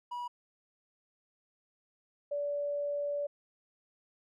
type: tone pair in turn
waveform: triangle / sine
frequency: 971 / 577.4 Hz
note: B5 / D5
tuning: -30 / -30 cents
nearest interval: major sixth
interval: 900 cents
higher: first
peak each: -34 / -31 dBFS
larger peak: second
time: 0.11-0.28 / 2.31-3.27 s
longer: second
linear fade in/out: 10 ms
effects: none

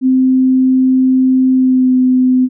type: tone with pitch glide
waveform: sine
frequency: 259.4 to 255.2 Hz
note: C4 to C4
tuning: -15 to -43 cents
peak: -7 dBFS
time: 0.01-2.49 s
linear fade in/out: 50 ms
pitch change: -28 cents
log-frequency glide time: 1.52-1.94 s
effects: none

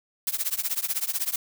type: noise with tremolo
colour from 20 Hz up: blue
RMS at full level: -24 dBFS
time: 0.27-1.36 s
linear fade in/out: 2 ms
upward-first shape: triangle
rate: 16 Hz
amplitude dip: 100%
effects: none

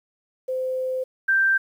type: tone pair in turn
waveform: sine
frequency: 516 / 1570.1 Hz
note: C5 / G6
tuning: -24 / +2 cents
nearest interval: octave + perfect fifth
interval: 1926 cents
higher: second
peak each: -23 / -16 dBFS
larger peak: second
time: 0.48-1.04 / 1.28-1.58 s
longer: first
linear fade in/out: 10 ms
effects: 9-bit

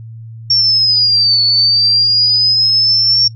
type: linear two-way sweep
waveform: sine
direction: down then up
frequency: 5500 to 4435 to 5500 Hz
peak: -8 dBFS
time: 0.5-3.28 s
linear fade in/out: 5 ms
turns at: 1.42 s
effects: noise-tail reverb RT60 0.1 s tail -20 dB re dry + added 113 Hz sine -28 dBFS peak until 3.35 s

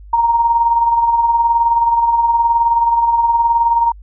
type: tone with tremolo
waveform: sine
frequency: 932.3 Hz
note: A#5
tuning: in tune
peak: -8 dBFS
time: 0.13-3.92 s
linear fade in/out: 5 ms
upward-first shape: sine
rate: 19 Hz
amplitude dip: 50%
effects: added 50 Hz sine -34 dBFS peak until 4.02 s

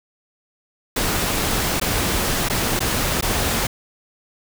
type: noise with dropouts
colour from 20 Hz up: pink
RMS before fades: -21 dBFS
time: 0.96-3.67 s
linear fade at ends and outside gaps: 5 ms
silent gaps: 1.799-1.813 / 2.487-2.498 / 2.793-2.804 / 3.211-3.224 s
effects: none

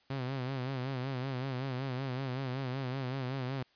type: tone with vibrato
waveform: sawtooth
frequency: 130.81 Hz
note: C3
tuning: in tune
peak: -30 dBFS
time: 0.1-3.63 s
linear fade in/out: 5 ms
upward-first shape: sine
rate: 5.3 Hz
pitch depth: 86 cents each way
effects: white hiss -68 dBFS RMS until 3.75 s + resampled to 11025 Hz

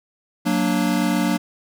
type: chord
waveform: square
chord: Gb augmented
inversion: none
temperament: equal with one note detuned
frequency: 185 / 232.3 / 293.7 Hz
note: Gb3 / Bb3 / D4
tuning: 0 / -6 / 0 cents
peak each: -23 dBFS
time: 0.45-1.38 s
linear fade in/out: 20 ms
effects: none

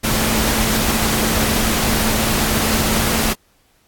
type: tone in noise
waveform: sine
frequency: 220 Hz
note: A3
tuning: in tune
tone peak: -22 dBFS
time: 0.03-3.34 s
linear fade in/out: 20 ms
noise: pink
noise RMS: -18 dBFS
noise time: 0.03-3.34 s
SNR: -7 dB
effects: pink hiss -58 dBFS RMS until 3.87 s + AAC 64 kbps

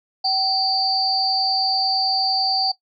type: tone cluster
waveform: sine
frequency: 766 / 4518 / 4747 Hz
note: G5 / C#8 / D8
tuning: -40 / +32 / +18 cents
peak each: -22 dBFS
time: 0.24-2.72 s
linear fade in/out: 10 ms
effects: noise-tail reverb RT60 0.1 s tail -19 dB re dry

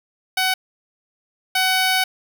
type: tone pair in turn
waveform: 10% pulse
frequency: 750 / 750 Hz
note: F#5 / F#5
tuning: +23 / +23 cents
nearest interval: unison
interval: 0 cents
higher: neither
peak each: -9 / -8 dBFS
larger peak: second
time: 0.37-0.54 / 1.55-2.04 s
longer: second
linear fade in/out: 5 ms
effects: none

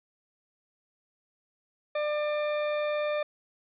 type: tone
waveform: 40% pulse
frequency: 597 Hz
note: D5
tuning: 28 cents sharp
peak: -26 dBFS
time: 1.95-3.23 s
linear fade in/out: 5 ms
effects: resampled to 8000 Hz + 11-bit

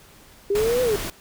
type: linear two-way sweep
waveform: sine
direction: up then down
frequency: 392.3 to 512 to 392.3 Hz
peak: -18 dBFS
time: 0.5-0.96 s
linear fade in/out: 5 ms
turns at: 0.82 s
type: noise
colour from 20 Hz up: pink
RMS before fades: -30 dBFS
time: 0.55-1.1 s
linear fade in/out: 2 ms
effects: pink hiss -50 dBFS RMS until 1.2 s

